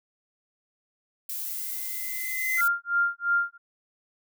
violet noise, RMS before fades -33 dBFS, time 1.29-2.68 s, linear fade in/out 5 ms
triangle tone with exponential growth, 2046 Hz, C7, 39 cents flat, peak -20 dBFS, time 1.46-2.61 s, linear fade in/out 5 ms, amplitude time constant 250 ms
sine tone with tremolo, 1396.9 Hz, F6, in tune, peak -19 dBFS, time 2.57-3.58 s, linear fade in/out 50 ms, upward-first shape sine, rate 2.9 Hz, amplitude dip 100%
effects none

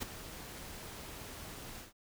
pink noise with ADSR envelope, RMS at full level -35 dBFS, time 0-1.93 s, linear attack 24 ms, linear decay 12 ms, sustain -12 dB, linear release 140 ms, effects none

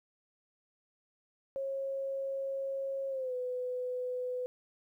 sine tone with pitch glide, 543 to 500.8 Hz, C#5 to B4, -36 to +24 cents, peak -33 dBFS, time 1.56-4.46 s, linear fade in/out 0 ms, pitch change -140 cents, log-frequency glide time 3.09-3.34 s, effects 12-bit

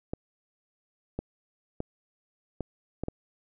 clicks, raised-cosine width 2 ms, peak -18 dBFS, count 6, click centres 0.135 / 1.19 / 1.804 / 2.607 / 3.036 / 3.084 s, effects none

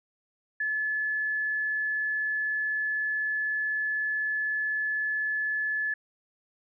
sine tone, 1722 Hz, A6, 38 cents flat, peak -26 dBFS, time 0.6-5.94 s, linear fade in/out 5 ms, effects none

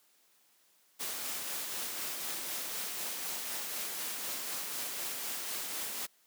white noise with tremolo, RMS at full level -37 dBFS, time 0.99-6.07 s, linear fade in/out 20 ms, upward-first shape sine, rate 4 Hz, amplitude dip 25%, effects white hiss -68 dBFS RMS until 6.26 s + high-pass 200 Hz 12 dB/octave

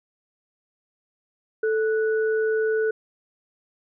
sine tone pair together, 438.8 / 1476 Hz, A4 / F#6, -5 / -5 cents, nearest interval octave + major sixth, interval 2100 cents, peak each -20 / -30 dBFS, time 1.63-2.91 s, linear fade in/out 5 ms, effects none

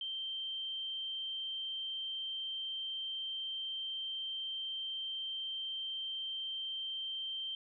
sine tone, 3136 Hz, G7, in tune, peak -37 dBFS, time 0.01-7.55 s, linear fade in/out 2 ms, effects none

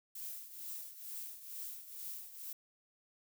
violet noise with tremolo, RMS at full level -43 dBFS, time 0.15-2.53 s, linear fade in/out 5 ms, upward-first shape triangle, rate 2.2 Hz, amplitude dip 75%, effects none

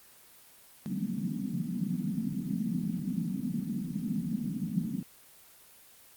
pink band-pass noise, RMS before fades -33 dBFS, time 0.86-5.03 s, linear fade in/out 0 ms, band 160 to 250 Hz, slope 48 dB/octave, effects white hiss -56 dBFS RMS until 6.16 s + Opus 24 kbps

